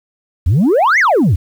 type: exponential two-way sweep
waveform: sine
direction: up then down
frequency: 74.5 to 2234 to 74.5 Hz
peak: -6 dBFS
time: 0.46-1.36 s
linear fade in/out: 10 ms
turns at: 0.99 s
effects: tanh soft clip ceiling -7 dBFS + 7-bit